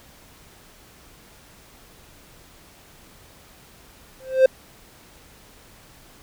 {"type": "tone with exponential growth", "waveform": "triangle", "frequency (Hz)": 523.3, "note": "C5", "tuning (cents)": 0, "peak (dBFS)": -5, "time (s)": [4.2, 4.46], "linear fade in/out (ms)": 5, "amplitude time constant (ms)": 56, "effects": ["pink hiss -50 dBFS RMS until 6.22 s"]}